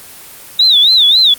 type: tone with vibrato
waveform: sine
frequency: 3729 Hz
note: A#7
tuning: in tune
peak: -5 dBFS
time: 0.59-1.34 s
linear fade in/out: 5 ms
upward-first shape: sine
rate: 3.7 Hz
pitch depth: 170 cents each way
effects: white hiss -34 dBFS RMS until 1.38 s + Opus 24 kbps